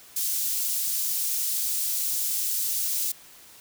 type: high-pass noise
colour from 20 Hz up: white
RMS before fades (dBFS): -27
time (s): 0.16-3.12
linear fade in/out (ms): 5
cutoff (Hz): 5500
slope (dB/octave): 12
effects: white hiss -50 dBFS RMS until 3.6 s